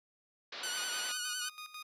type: low-pass noise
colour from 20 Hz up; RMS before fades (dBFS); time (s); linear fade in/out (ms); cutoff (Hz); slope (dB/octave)
white; -44; 0.52-1.12; 5; 4800; 48
type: tone with vibrato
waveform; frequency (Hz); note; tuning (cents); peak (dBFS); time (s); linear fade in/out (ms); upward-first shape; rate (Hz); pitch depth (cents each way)
10% pulse; 1480; F#6; 0; -27; 0.63-1.49; 5; sine; 9.8; 41
type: tone with tremolo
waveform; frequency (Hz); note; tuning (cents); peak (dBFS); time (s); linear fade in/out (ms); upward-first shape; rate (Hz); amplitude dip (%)
15% pulse; 1235; D#6; -13; -37; 0.76-1.83; 10; square; 6.1; 70
effects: high-pass 400 Hz 12 dB/octave + resampled to 32000 Hz